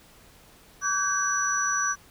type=tone cluster; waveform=sine; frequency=1143 / 1531 / 1611 / 5910 Hz; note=D6 / G6 / G6 / F#8; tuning=-47 / -41 / +47 / -3 cents; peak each=-28 / -29 / -32 / -27 dBFS; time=0.81-1.96 s; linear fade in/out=50 ms; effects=pink hiss -54 dBFS RMS until 2.1 s